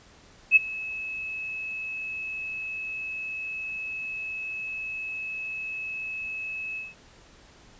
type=tone with ADSR envelope; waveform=sine; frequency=2587 Hz; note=E7; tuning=33 cents flat; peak=-10 dBFS; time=0.51-6.95 s; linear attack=51 ms; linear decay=18 ms; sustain=-21 dB; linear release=180 ms; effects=pink hiss -54 dBFS RMS until 7.79 s + resampled to 16000 Hz